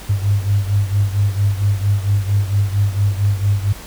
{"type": "beating tone pair", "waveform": "sine", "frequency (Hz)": [99.5, 103.9], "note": ["G2", "G#2"], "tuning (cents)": [26, 1], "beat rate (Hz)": 4.4, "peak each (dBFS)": [-15, -19], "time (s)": [0.09, 3.73], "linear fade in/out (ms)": 10, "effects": ["added 50 Hz sine -38 dBFS peak until 3.86 s", "pink hiss -36 dBFS RMS until 3.86 s"]}